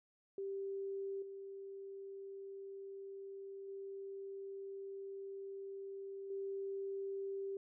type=tone with level steps; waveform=sine; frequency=392 Hz; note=G4; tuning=in tune; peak=-39 / -46 / -44 / -39 dBFS; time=0.38-7.57 s; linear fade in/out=2 ms; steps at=1.22 / 3.68 / 6.3 s; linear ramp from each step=5 ms; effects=none